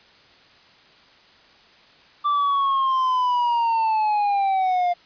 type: linear sweep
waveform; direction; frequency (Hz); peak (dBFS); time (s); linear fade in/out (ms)
triangle; down; 1174.7 to 698.5; -16; 2.24-4.94; 20
effects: white hiss -52 dBFS RMS until 5.05 s + resampled to 11025 Hz